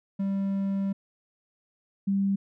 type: tone pair in turn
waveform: triangle / sine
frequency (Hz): 196 / 196.73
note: G3 / G3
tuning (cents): 0 / +6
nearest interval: unison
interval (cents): 6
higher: second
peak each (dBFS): -23 / -22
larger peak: second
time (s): 0.19-0.93 / 2.07-2.36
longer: first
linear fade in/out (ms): 10
effects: none